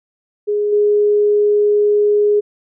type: tone with level steps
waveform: sine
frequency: 415.3 Hz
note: G#4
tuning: in tune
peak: -14 / -10 dBFS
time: 0.47-2.41 s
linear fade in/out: 20 ms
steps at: 0.72 s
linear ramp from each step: 10 ms
effects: none